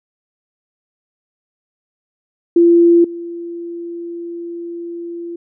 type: tone with level steps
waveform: sine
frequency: 341.6 Hz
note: F4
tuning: 38 cents flat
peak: -6 / -24 dBFS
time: 2.56-5.36 s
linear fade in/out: 5 ms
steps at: 3.04 s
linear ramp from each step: 5 ms
effects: none